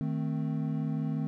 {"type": "chord", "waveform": "triangle", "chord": "A diminished", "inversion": "second", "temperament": "equal with one note detuned", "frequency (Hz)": [155.56, 221.1, 261.6], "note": ["Eb3", "A3", "C4"], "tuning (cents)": [0, 9, 0], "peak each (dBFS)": [-29, -33, -33], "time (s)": [0.01, 1.27], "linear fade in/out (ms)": 0, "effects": []}